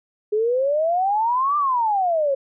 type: exponential two-way sweep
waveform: sine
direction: up then down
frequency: 413.5 to 1198 to 532 Hz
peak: -17 dBFS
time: 0.32-2.35 s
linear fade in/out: 10 ms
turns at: 1.57 s
effects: none